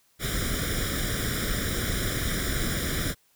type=noise with comb filter; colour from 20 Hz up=pink; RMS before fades=-28 dBFS; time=0.19-3.15 s; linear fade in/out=50 ms; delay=0.56 ms; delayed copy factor=+0.95; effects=white hiss -65 dBFS RMS until 3.35 s